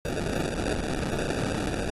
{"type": "noise with sample-and-hold", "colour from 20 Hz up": "white", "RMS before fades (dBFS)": -29, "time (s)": [0.05, 1.9], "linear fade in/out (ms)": 0, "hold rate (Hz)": 1050, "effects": ["AAC 32 kbps"]}